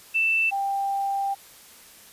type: tone pair in turn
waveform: sine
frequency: 2660 / 790.8 Hz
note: E7 / G5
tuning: +15 / +15 cents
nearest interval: octave + major sixth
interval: 2100 cents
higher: first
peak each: -19 / -23 dBFS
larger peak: first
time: 0.14-0.51 / 0.51-1.35 s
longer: second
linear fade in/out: 20 ms
effects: white hiss -49 dBFS RMS until 2.12 s + resampled to 32000 Hz